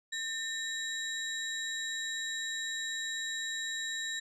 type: tone cluster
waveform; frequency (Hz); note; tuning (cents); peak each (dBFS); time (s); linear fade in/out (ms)
sine; 1804 / 3871 / 7360; A6 / B7 / A#8; +43 / -35 / -23; -36 / -37 / -40; 0.12-4.2; 10
effects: tanh soft clip ceiling -27 dBFS